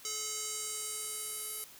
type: tone with band-pass filter sweep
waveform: square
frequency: 430 Hz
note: A4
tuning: 40 cents flat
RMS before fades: -39 dBFS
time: 0.05-1.64 s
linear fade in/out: 0 ms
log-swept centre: 6600 to 11000 Hz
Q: 2.7
effects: white hiss -54 dBFS RMS until 1.79 s